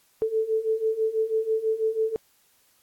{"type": "beating tone pair", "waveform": "sine", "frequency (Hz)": [437.7, 443.8], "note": ["A4", "A4"], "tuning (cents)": [-9, 15], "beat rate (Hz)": 6.1, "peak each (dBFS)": [-27, -24], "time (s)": [0.22, 2.16], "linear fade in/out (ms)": 0, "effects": ["white hiss -63 dBFS RMS until 2.82 s", "AAC 64 kbps"]}